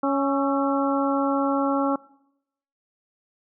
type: harmonic tone with a mistuned harmonic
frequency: 277.2 Hz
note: C#4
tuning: in tune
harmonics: 1 / 2 / 3 / 4 / 5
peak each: -23 / -26 / -28 / -29 / -30 dBFS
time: 0.03-1.96 s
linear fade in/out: 5 ms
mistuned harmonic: 5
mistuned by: -55 cents
effects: noise-tail reverb RT60 0.8 s tail -22 dB re dry